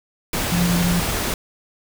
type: tone in noise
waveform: sine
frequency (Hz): 174.61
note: F3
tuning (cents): 0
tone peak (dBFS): -17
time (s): 0.52-1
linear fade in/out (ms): 2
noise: pink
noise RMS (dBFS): -23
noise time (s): 0.33-1.34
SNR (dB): +3
effects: none